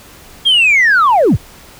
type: linear sweep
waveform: sine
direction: down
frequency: 3283 to 46.25 Hz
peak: -5 dBFS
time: 0.45-1.37 s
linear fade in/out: 20 ms
effects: tanh soft clip ceiling -4 dBFS + pink hiss -39 dBFS RMS until 1.79 s